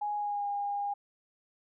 sine tone with pitch glide, 830.6 to 811.2 Hz, G#5 to G#5, 0 to -41 cents, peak -30 dBFS, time 0.01-0.94 s, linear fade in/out 10 ms, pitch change -41 cents, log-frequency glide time 0.16-0.47 s, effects none

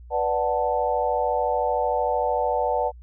sine chord, B minor seventh, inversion none, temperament equal, 493.9 / 587.3 / 740 / 880 Hz, B4 / D5 / F#5 / A5, 0 / 0 / 0 / 0 cents, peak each -26 dBFS, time 0.1-2.92 s, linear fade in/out 50 ms, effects added 60 Hz sine -41 dBFS peak until 3.02 s

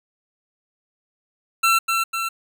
25% pulse tone with echo, 1346 Hz, E6, 36 cents sharp, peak -11 dBFS, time 1.63-1.79 s, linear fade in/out 10 ms, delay 250 ms, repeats 2, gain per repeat -4 dB, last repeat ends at 2.29 s, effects none

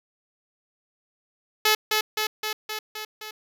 5% pulse tone with echo, 430 Hz, A4, 40 cents flat, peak -6 dBFS, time 1.65-1.75 s, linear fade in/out 5 ms, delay 260 ms, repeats 6, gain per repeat -3 dB, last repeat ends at 3.31 s, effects none

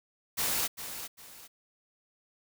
white noise with echo, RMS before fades -30 dBFS, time 0.37-0.68 s, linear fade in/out 20 ms, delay 400 ms, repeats 2, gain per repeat -10 dB, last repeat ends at 1.48 s, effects none

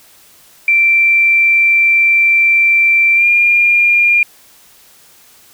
sine tone with pitch glide, 2349 to 2407 Hz, D7 to D7, 0 to +42 cents, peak -7 dBFS, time 0.68-4.23 s, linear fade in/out 2 ms, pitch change +42 cents, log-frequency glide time 3.15-3.26 s, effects white hiss -45 dBFS RMS until 5.53 s

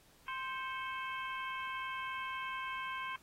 harmonic tone with a mistuned harmonic, 523.3 Hz, C5, in tune, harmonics 2 / 3 / 4 / 5 / 6, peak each -40 / -44 / -46 / -48 / -50 dBFS, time 0.28-3.16 s, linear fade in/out 2 ms, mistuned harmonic 4, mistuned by +83 cents, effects pink hiss -65 dBFS RMS until 3.22 s + AAC 48 kbps

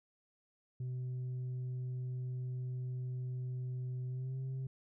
sine tone with pitch glide, 126.6 to 131.82 Hz, B2 to C3, +43 to +13 cents, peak -34 dBFS, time 0.8-4.67 s, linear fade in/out 5 ms, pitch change +70 cents, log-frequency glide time 4.08-4.37 s, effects tanh soft clip ceiling -36 dBFS

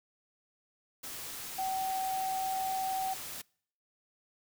sine tone in noise, 762 Hz, G5, 49 cents flat, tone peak -31 dBFS, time 1.58-3.14 s, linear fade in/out 10 ms, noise white, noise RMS -42 dBFS, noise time 1.03-3.42 s, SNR +8 dB, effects noise-tail reverb RT60 0.6 s tail -26 dB re dry

